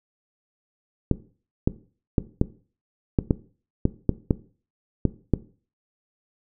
clicks, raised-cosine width 3 ms, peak -5 dBFS, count 11, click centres 1.113 / 1.675 / 2.182 / 2.414 / 3.188 / 3.308 / 3.854 / 4.093 / 4.308 / 5.053 / 5.337 s, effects noise-tail reverb RT60 0.4 s tail -17 dB re dry

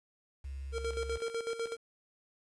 sine tone with vibrato, 68 Hz, C#2, 33 cents flat, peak -38 dBFS, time 0.44-1.18 s, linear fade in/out 10 ms, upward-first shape triangle, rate 18 Hz, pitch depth 14 cents each way
square tone with tremolo, 460.2 Hz, A#4, 22 cents flat, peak -33 dBFS, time 0.72-1.77 s, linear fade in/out 50 ms, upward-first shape square, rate 8 Hz, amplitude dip 65%
clicks, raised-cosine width 0.3 ms, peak -37 dBFS, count 11, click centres 0.848 / 0.934 / 1.025 / 1.124 / 1.172 / 1.204 / 1.267 / 1.299 / 1.504 / 1.672 / 1.722 s
effects resampled to 22050 Hz + 10-bit

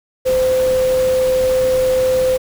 sine tone in noise, 515 Hz, C5, 28 cents flat, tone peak -12 dBFS, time 0.25-2.38 s, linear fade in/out 20 ms, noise pink, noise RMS -28 dBFS, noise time 0.25-2.38 s, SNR +13 dB, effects none

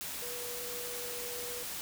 sine tone in noise, 485.8 Hz, B4, 29 cents flat, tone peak -43 dBFS, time 0.22-1.63 s, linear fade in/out 0 ms, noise white, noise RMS -40 dBFS, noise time 0.01-1.81 s, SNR -6 dB, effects none

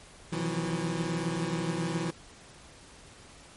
25% pulse tone cluster, 126.1 / 162.3 / 169.6 / 181.2 Hz, B2 / E3 / E3 / F#3, +36 / -27 / +50 / -36 cents, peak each -37 / -28 / -33 / -31 dBFS, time 0.32-2.11 s, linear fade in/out 10 ms, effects pink hiss -52 dBFS RMS until 3.56 s + MP3 48 kbps

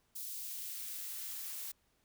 blue noise with high-pass filter sweep, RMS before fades -43 dBFS, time 0.15-1.72 s, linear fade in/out 10 ms, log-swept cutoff 4300 to 510 Hz, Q 0.74, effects pink hiss -75 dBFS RMS until 2.04 s

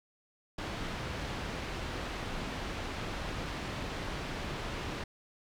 pink low-pass noise, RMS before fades -38 dBFS, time 0.58-5.04 s, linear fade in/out 5 ms, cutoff 3800 Hz, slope 12 dB/octave, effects none

